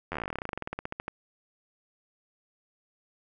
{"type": "slowing click train", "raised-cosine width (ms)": 0.5, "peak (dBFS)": -18, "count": 28, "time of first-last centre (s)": [0.12, 1.081], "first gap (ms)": 11, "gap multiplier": 1.08, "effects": []}